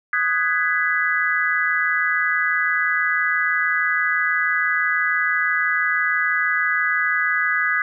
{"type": "chord", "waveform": "sine", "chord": "G# minor seventh", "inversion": "second", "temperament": "just", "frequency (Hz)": [1245.9, 1495.1, 1661.2, 1993.5], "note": ["D#6", "F#6", "G#6", "B6"], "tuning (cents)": [2, 18, 0, 16], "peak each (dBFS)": [-25, -24, -21, -23], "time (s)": [0.13, 7.82], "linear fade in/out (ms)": 2, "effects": []}